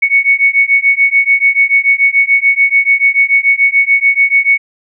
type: beating tone pair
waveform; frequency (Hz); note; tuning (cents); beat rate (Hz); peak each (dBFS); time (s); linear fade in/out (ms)
sine; 2217 / 2223.9; C#7 / C#7; 0 / +5; 6.9; -10; 0.02-4.58; 10
effects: none